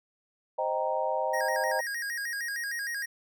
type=chord; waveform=sine; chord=C minor seventh; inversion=none; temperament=equal; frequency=523.3 / 622.3 / 784 / 932.3 Hz; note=C5 / Eb5 / G5 / Bb5; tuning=0 / 0 / 0 / 0 cents; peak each=-32 / -31 / -33 / -32 dBFS; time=0.58-1.81 s; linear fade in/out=10 ms
type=tone with vibrato; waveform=square; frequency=1750 Hz; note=A6; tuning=10 cents flat; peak=-32 dBFS; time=1.33-3.06 s; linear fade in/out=10 ms; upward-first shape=square; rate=6.5 Hz; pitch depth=120 cents each way
effects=none